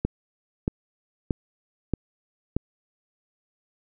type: click train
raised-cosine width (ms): 3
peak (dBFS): -10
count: 5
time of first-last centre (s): 0.05-2.566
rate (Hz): 1.59
effects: none